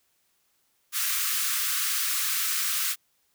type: high-pass noise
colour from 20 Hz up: white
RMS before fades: -27 dBFS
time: 0.92-2.96 s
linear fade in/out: 50 ms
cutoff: 1100 Hz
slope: 96 dB/octave
effects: white hiss -70 dBFS RMS until 3.34 s